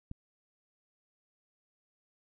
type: click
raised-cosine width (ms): 5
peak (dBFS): -28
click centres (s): 0.114
effects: none